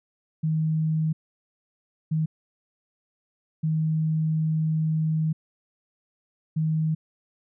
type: tone bursts at uneven times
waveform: sine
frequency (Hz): 157.7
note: D#3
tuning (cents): +24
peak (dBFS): -21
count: 4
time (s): 0.43-1.13 / 2.11-2.26 / 3.63-5.33 / 6.56-6.95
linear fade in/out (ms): 10
effects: none